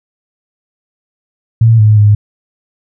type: tone with pitch steps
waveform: sine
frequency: 113.8 / 107.1 / 104.3 Hz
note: A#2 / A2 / G#2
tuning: -41 / -46 / +8 cents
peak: -3 dBFS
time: 1.61-2.15 s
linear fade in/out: 5 ms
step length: 180 ms
effects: none